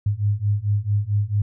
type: beating tone pair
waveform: sine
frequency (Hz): 100.8 / 105.3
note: G2 / G#2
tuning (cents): +49 / +24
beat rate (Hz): 4.5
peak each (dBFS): -22 / -21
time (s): 0.06-1.42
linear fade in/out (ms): 5
effects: none